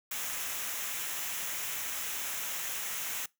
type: noise with comb filter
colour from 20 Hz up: white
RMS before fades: -36 dBFS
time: 0.11-3.26 s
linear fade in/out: 5 ms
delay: 0.22 ms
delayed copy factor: -0.55
effects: noise-tail reverb RT60 0.2 s tail -23 dB re dry